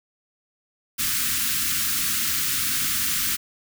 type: band-stop noise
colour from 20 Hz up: white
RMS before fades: -24 dBFS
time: 0.98-3.37 s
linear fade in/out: 20 ms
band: 310 to 1200 Hz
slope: 48 dB/octave
effects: none